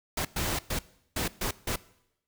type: noise bursts at uneven times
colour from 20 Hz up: pink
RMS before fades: -30 dBFS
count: 6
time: 0.17-0.25 / 0.36-0.59 / 0.7-0.79 / 1.16-1.28 / 1.41-1.51 / 1.67-1.76 s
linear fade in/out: 5 ms
effects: noise-tail reverb RT60 0.8 s tail -20 dB re dry